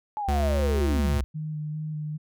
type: linear sweep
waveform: sine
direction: down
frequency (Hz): 863 to 51.91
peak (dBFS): -27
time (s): 0.17-1.24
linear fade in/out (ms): 0
type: tone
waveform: square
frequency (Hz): 71.8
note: D2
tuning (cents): -39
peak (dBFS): -23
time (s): 0.28-1.21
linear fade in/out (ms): 5
type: tone with vibrato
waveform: sine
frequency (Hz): 153.1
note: D#3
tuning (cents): -28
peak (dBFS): -29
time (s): 1.34-2.18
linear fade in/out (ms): 20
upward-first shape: square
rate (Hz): 2.5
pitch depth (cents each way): 16
effects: none